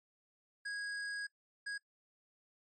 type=tone bursts at uneven times; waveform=square; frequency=1650 Hz; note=G#6; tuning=12 cents flat; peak=-39 dBFS; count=2; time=0.65-1.27 / 1.66-1.78 s; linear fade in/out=10 ms; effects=noise-tail reverb RT60 0.1 s tail -20 dB re dry + MP3 32 kbps